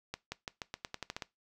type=accelerating click train; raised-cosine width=0.2 ms; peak=-20 dBFS; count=11; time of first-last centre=0.14-1.222 s; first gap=180 ms; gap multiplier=0.88; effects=noise-tail reverb RT60 0.2 s tail -20 dB re dry